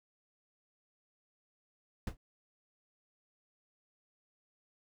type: noise with exponential decay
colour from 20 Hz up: brown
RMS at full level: -29 dBFS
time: 2.07-2.17 s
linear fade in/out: 2 ms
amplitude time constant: 21 ms
effects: none